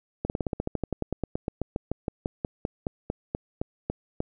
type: slowing click train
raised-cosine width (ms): 2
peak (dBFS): -14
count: 29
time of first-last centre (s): 0.25-4.204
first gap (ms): 49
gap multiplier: 1.07
effects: none